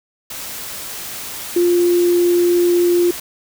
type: tone in noise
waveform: sine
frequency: 350 Hz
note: F4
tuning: 4 cents sharp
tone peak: -11 dBFS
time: 1.56-3.11 s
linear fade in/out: 5 ms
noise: white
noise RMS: -29 dBFS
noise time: 0.3-3.2 s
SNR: +15 dB
effects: none